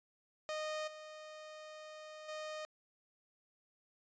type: tone with level steps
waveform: sawtooth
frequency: 617 Hz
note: D#5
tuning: 15 cents flat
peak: -34 / -45 / -38 dBFS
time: 0.49-2.65 s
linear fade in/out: 0 ms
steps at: 0.87 / 2.28 s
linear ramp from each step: 10 ms
effects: resampled to 16000 Hz